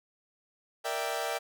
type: chord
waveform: sawtooth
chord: E half-diminished seventh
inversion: second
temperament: equal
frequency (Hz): 466.2 / 587.3 / 659.3 / 784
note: Bb4 / D5 / E5 / G5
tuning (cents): 0 / 0 / 0 / 0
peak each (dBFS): -34 / -33 / -32 / -32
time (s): 0.84-1.39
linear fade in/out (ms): 20
effects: none